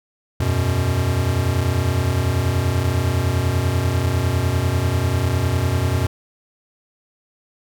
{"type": "chord", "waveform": "square", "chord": "E suspended second", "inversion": "none", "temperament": "equal", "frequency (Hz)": [82.41, 92.5, 123.47], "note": ["E2", "F#2", "B2"], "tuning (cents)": [0, 0, 0], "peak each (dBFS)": [-25, -21, -22], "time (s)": [0.4, 6.07], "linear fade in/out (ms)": 5, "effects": []}